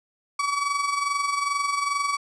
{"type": "tone with amplitude modulation", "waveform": "35% pulse", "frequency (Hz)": 1139, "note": "C#6", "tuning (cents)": 47, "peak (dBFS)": -19, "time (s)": [0.39, 2.17], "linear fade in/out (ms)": 5, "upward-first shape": "sine", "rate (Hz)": 22.4, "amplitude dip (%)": 55, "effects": ["resampled to 22050 Hz"]}